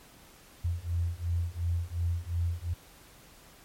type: beating tone pair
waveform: sine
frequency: 84.3 / 87.1 Hz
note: E2 / F2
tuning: +39 / -4 cents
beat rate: 2.8 Hz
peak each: -31 dBFS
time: 0.64-2.74 s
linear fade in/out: 10 ms
effects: pink hiss -55 dBFS RMS until 3.64 s + MP3 64 kbps